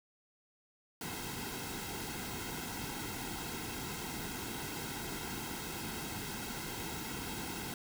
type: noise with comb filter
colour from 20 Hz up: pink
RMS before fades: -41 dBFS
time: 1.01-7.74 s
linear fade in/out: 2 ms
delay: 1.7 ms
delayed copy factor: -0.7
effects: none